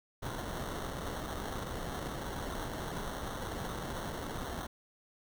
pink noise with sample-and-hold, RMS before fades -39 dBFS, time 0.22-4.67 s, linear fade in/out 10 ms, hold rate 2450 Hz, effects none

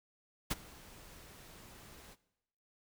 pink noise with ADSR envelope, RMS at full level -31 dBFS, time 0.5-2.16 s, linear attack 14 ms, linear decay 27 ms, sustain -24 dB, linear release 35 ms, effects noise-tail reverb RT60 0.9 s tail -19 dB re dry

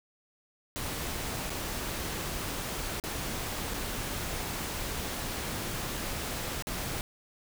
pink noise with dropouts, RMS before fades -35 dBFS, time 0.76-7.01 s, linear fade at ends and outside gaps 0 ms, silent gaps 1.496-1.503 / 2.999-3.038 / 3.737-3.741 / 6.623-6.67 s, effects none

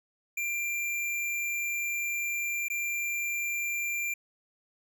square tone with dropouts, 2375 Hz, D7, 19 cents sharp, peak -30 dBFS, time 0.37-4.14 s, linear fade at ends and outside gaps 5 ms, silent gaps 2.684-2.7 s, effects none

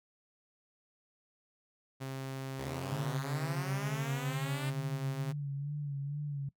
sawtooth tone, 133.8 Hz, C3, 39 cents sharp, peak -34 dBFS, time 2-5.33 s, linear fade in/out 20 ms
5% pulse linear sweep, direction up, 63.5 to 303.3 Hz, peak -29 dBFS, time 2.58-4.71 s, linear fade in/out 20 ms
sine tone with vibrato, 143.4 Hz, D3, 41 cents flat, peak -34 dBFS, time 2.92-6.49 s, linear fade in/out 5 ms, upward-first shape sine, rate 2.2 Hz, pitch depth 54 cents each way
effects noise-tail reverb RT60 0.1 s tail -21 dB re dry

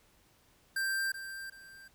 square tone with echo, 1576 Hz, G6, 9 cents sharp, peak -31 dBFS, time 0.76-1.12 s, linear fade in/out 5 ms, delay 380 ms, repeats 2, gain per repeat -10 dB, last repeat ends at 1.88 s, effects pink hiss -66 dBFS RMS until 1.94 s

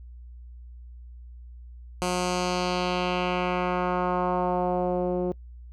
10% pulse tone with low-pass filter sweep, 180 Hz, F#3, 47 cents flat, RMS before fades -26 dBFS, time 2.02-5.32 s, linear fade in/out 0 ms, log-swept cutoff 8900 to 410 Hz, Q 1.6, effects noise-tail reverb RT60 0.1 s tail -25 dB re dry + added 60 Hz sine -41 dBFS peak until 5.72 s

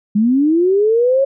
sine linear sweep, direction up, 200.3 to 554.4 Hz, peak -10 dBFS, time 0.15-1.25 s, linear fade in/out 10 ms, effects none

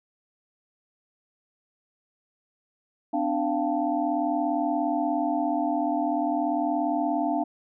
sine tone cluster, 256.4 / 296.8 / 689 / 766 / 881 Hz, C4 / D4 / F5 / G5 / A5, -35 / +18 / -24 / -40 / +2 cents, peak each -31 / -27 / -27 / -34 / -33 dBFS, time 3.13-7.44 s, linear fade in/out 10 ms, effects none

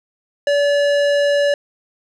sine tone with tanh clipping, 574 Hz, D5, 40 cents flat, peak -15 dBFS, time 0.47-1.54 s, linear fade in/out 2 ms, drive 17 dB, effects none

